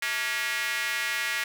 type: tone with high-pass filter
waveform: square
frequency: 128 Hz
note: C3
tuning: 38 cents flat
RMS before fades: -29 dBFS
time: 0.02-1.44 s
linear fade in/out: 5 ms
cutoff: 1900 Hz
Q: 2.7
effects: none